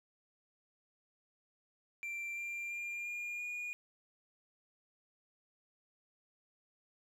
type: tone with pitch steps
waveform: triangle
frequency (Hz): 2357 / 2378 / 2398 / 2419 / 2440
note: D7 / D7 / D7 / D#7 / D#7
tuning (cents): +6 / +21 / +36 / -49 / -34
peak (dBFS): -37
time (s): 2.03-3.73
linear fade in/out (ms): 0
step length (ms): 340
effects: none